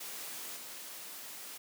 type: noise with level steps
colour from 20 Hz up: white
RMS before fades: -43 / -46 dBFS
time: 0-1.58 s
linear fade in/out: 10 ms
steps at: 0.56 s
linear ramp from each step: 5 ms
effects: high-pass 200 Hz 12 dB/octave